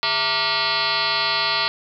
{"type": "tone with frequency modulation", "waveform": "sine", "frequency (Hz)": 2684, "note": "E7", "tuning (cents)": 31, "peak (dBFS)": -18, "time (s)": [0.03, 1.68], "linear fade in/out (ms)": 0, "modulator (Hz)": 253, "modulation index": 7.6, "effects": []}